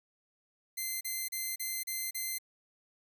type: tone bursts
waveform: 5% pulse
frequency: 2071 Hz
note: C7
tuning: 18 cents flat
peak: -24 dBFS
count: 6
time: 0.77-2.385 s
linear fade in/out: 10 ms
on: 240 ms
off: 35 ms
effects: none